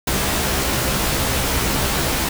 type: noise with comb filter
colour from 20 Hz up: pink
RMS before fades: -20 dBFS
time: 0.07-2.29 s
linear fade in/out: 5 ms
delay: 15 ms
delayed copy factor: +0.7
effects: none